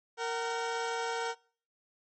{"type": "tone pair together", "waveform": "20% pulse", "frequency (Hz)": [463.3, 756.2], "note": ["A#4", "F#5"], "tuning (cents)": [-11, 38], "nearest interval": "minor sixth", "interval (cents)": 849, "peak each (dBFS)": [-28, -33], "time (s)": [0.17, 1.35], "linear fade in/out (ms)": 50, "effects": ["noise-tail reverb RT60 0.5 s tail -24 dB re dry", "MP3 32 kbps"]}